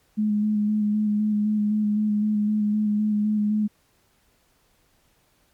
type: tone with vibrato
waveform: sine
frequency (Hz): 210.8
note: G#3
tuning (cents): +26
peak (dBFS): -19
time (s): 0.17-3.68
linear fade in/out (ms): 20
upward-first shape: square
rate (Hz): 3.9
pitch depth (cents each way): 17
effects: pink hiss -64 dBFS RMS until 5.53 s + MP3 96 kbps